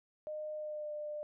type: tone with pitch glide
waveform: sine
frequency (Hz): 611 to 598.8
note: D#5 to D5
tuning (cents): -32 to +33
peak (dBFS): -38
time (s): 0.27-1.23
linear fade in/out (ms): 0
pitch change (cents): -35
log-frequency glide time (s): 0.55-0.92
effects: none